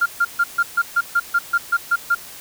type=tone bursts; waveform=sine; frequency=1396.9 Hz; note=F6; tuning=in tune; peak=-12 dBFS; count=12; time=0.01-2.15 s; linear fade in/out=10 ms; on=50 ms; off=140 ms; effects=tanh soft clip ceiling -8 dBFS + white hiss -38 dBFS RMS until 2.4 s